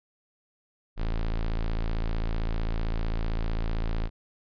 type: tone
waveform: square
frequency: 27.78 Hz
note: A0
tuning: 18 cents sharp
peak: -26 dBFS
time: 0.96-4.1 s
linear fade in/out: 50 ms
effects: resampled to 11025 Hz